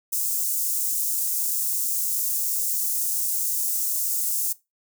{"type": "high-pass noise", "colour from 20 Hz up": "white", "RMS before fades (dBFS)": -25, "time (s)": [0.12, 4.53], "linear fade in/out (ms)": 10, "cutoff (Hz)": 6700, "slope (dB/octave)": 24, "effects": ["noise-tail reverb RT60 0.2 s tail -18 dB re dry"]}